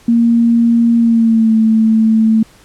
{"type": "tone with pitch glide", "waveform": "sine", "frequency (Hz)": [233.1, 221.3], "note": ["A#3", "A3"], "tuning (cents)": [0, 10], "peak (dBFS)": -7, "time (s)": [0.08, 2.43], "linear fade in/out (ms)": 5, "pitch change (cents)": -90, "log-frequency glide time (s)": [0.97, 1.54], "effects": ["pink hiss -45 dBFS RMS until 2.64 s", "low-pass 11000 Hz 12 dB/octave"]}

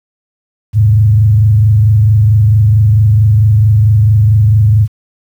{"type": "tone with frequency modulation", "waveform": "sine", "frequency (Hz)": 106.3, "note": "G#2", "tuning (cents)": 41, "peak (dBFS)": -4, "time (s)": [0.73, 4.88], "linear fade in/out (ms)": 50, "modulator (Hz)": 24.5, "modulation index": 0.51, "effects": ["7-bit"]}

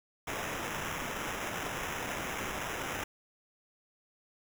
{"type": "noise with sample-and-hold", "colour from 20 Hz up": "white", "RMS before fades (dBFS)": -37, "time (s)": [0.27, 3.04], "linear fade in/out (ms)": 5, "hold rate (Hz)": 4410, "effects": []}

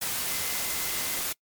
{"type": "tone in noise", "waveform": "sine", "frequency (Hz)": 2061, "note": "C7", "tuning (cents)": -27, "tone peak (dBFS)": -41, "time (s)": [0.27, 1.2], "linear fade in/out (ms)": 10, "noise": "white", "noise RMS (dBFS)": -30, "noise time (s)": [0.01, 1.33], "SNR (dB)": -14, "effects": ["noise-tail reverb RT60 0.1 s tail -25 dB re dry", "MP3 96 kbps"]}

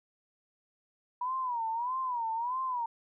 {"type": "tone with vibrato", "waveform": "sine", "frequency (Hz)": 968, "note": "B5", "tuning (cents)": -35, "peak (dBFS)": -30, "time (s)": [1.21, 2.86], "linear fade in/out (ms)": 5, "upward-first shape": "sine", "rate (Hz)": 1.6, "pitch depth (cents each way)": 140, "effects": []}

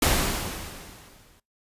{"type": "noise with exponential decay", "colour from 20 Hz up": "pink", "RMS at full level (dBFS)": -19, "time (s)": [0.02, 1.4], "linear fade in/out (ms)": 5, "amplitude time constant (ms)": 300, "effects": ["noise-tail reverb RT60 0.2 s tail -23 dB re dry", "resampled to 32000 Hz"]}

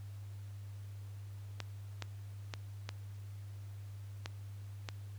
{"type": "clicks", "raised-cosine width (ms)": 0.2, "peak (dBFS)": -22, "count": 6, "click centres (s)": [1.603, 2.023, 2.538, 2.891, 4.259, 4.888], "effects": ["added 100 Hz sine -44 dBFS peak until 5.18 s", "pink hiss -64 dBFS RMS until 5.18 s"]}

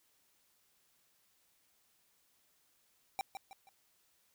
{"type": "tone with echo", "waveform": "square", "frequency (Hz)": 784, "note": "G5", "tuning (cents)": 0, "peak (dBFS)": -34, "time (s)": [3.19, 3.21], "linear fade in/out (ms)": 0, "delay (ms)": 160, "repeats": 3, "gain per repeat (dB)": -8, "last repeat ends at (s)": 3.69, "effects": ["white hiss -73 dBFS RMS until 4.34 s"]}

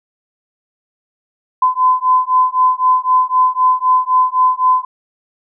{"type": "beating tone pair", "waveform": "sine", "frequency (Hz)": [1016, 1019.9], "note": ["B5", "C6"], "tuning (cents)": [49, -45], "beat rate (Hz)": 3.9, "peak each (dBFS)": -13, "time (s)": [1.62, 4.85], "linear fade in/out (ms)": 5, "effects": []}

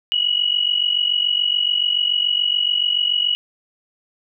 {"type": "tone pair together", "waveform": "sine", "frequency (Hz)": [2895, 2942], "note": ["F#7", "F#7"], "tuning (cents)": [-38, -11], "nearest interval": "unison", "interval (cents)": 27, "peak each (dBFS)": -19, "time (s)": [0.12, 3.35], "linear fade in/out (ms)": 0, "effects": []}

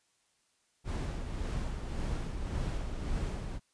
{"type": "noise with tremolo", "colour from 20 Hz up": "brown", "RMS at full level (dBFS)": -33, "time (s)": [0.84, 3.6], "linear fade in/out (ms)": 50, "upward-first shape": "sine", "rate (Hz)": 1.8, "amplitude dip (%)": 45, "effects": ["white hiss -73 dBFS RMS until 3.73 s", "resampled to 22050 Hz"]}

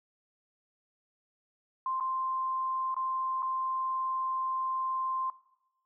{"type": "tone with dropouts", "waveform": "sine", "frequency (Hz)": 1046.5, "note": "C6", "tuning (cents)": 0, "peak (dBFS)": -29, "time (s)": [1.86, 5.3], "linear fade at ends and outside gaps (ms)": 2, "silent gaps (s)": [[2, 2.007], [2.944, 2.965], [3.423, 3.428]], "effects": ["noise-tail reverb RT60 0.9 s tail -19 dB re dry"]}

